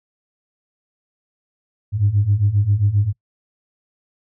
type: beating tone pair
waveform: sine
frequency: 98 / 105.5 Hz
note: G2 / G#2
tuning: 0 / +28 cents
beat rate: 7.5 Hz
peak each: -18 / -15 dBFS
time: 1.92-3.13 s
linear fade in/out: 50 ms
effects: noise-tail reverb RT60 0.1 s tail -23 dB re dry + tanh soft clip ceiling -7 dBFS